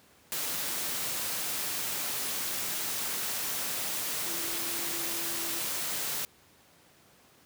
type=tone in noise; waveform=sine; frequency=336.8 Hz; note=E4; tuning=37 cents sharp; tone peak=-44 dBFS; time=4.26-5.59 s; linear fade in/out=0 ms; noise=white; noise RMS=-33 dBFS; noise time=0.32-6.25 s; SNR=-14 dB; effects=pink hiss -60 dBFS RMS until 7.45 s + high-pass 100 Hz 12 dB/octave